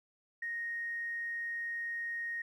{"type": "tone with tanh clipping", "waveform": "triangle", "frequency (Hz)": 1864.7, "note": "A#6", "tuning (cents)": 0, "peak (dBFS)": -35, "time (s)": [0.42, 2.42], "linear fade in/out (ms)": 5, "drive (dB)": 3, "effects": []}